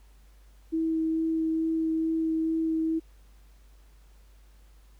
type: tone with vibrato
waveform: sine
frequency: 322.2 Hz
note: E4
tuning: 39 cents flat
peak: -24 dBFS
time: 0.72-3 s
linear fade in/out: 20 ms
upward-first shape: sine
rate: 2.3 Hz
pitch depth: 9 cents each way
effects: added 50 Hz sine -52 dBFS peak until 4.99 s + pink hiss -65 dBFS RMS until 4.99 s